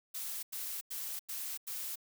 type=noise bursts; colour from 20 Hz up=blue; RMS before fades=-40 dBFS; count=5; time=0.14-1.958 s; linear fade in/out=10 ms; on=290 ms; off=92 ms; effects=none